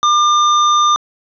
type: tone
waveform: square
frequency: 1200 Hz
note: D6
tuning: 37 cents sharp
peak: -10 dBFS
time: 0.03-0.96 s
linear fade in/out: 0 ms
effects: resampled to 16000 Hz + 7-bit